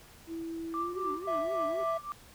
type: tone with pitch glide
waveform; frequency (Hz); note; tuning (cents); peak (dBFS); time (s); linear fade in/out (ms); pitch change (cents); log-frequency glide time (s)
sine; 329.6 to 376.4; E4 to F#4; 0 to +30; -35; 0.27-1.19; 50; +230; 0.77-1.03
type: tone with tremolo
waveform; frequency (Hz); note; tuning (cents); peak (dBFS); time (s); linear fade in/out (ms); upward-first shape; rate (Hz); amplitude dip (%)
sine; 1177; D6; +3; -29; 0.74-2.12; 0; triangle; 3.7; 95
type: tone with vibrato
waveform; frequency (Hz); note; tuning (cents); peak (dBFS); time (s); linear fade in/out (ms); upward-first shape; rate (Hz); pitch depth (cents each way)
triangle; 339.7; F4; -48; -36; 0.92-1.84; 10; triangle; 3.7; 290
type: tone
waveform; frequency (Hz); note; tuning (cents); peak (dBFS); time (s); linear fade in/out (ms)
triangle; 659.3; E5; 0; -28; 1.27-1.98; 10
effects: tanh soft clip ceiling -20 dBFS + pink hiss -55 dBFS RMS until 2.34 s